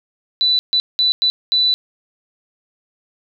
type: tone bursts at uneven times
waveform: sine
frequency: 3979 Hz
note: B7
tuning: 12 cents sharp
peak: -12 dBFS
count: 5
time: 0.41-0.59 / 0.73-0.8 / 0.99-1.12 / 1.22-1.3 / 1.52-1.74 s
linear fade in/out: 0 ms
effects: none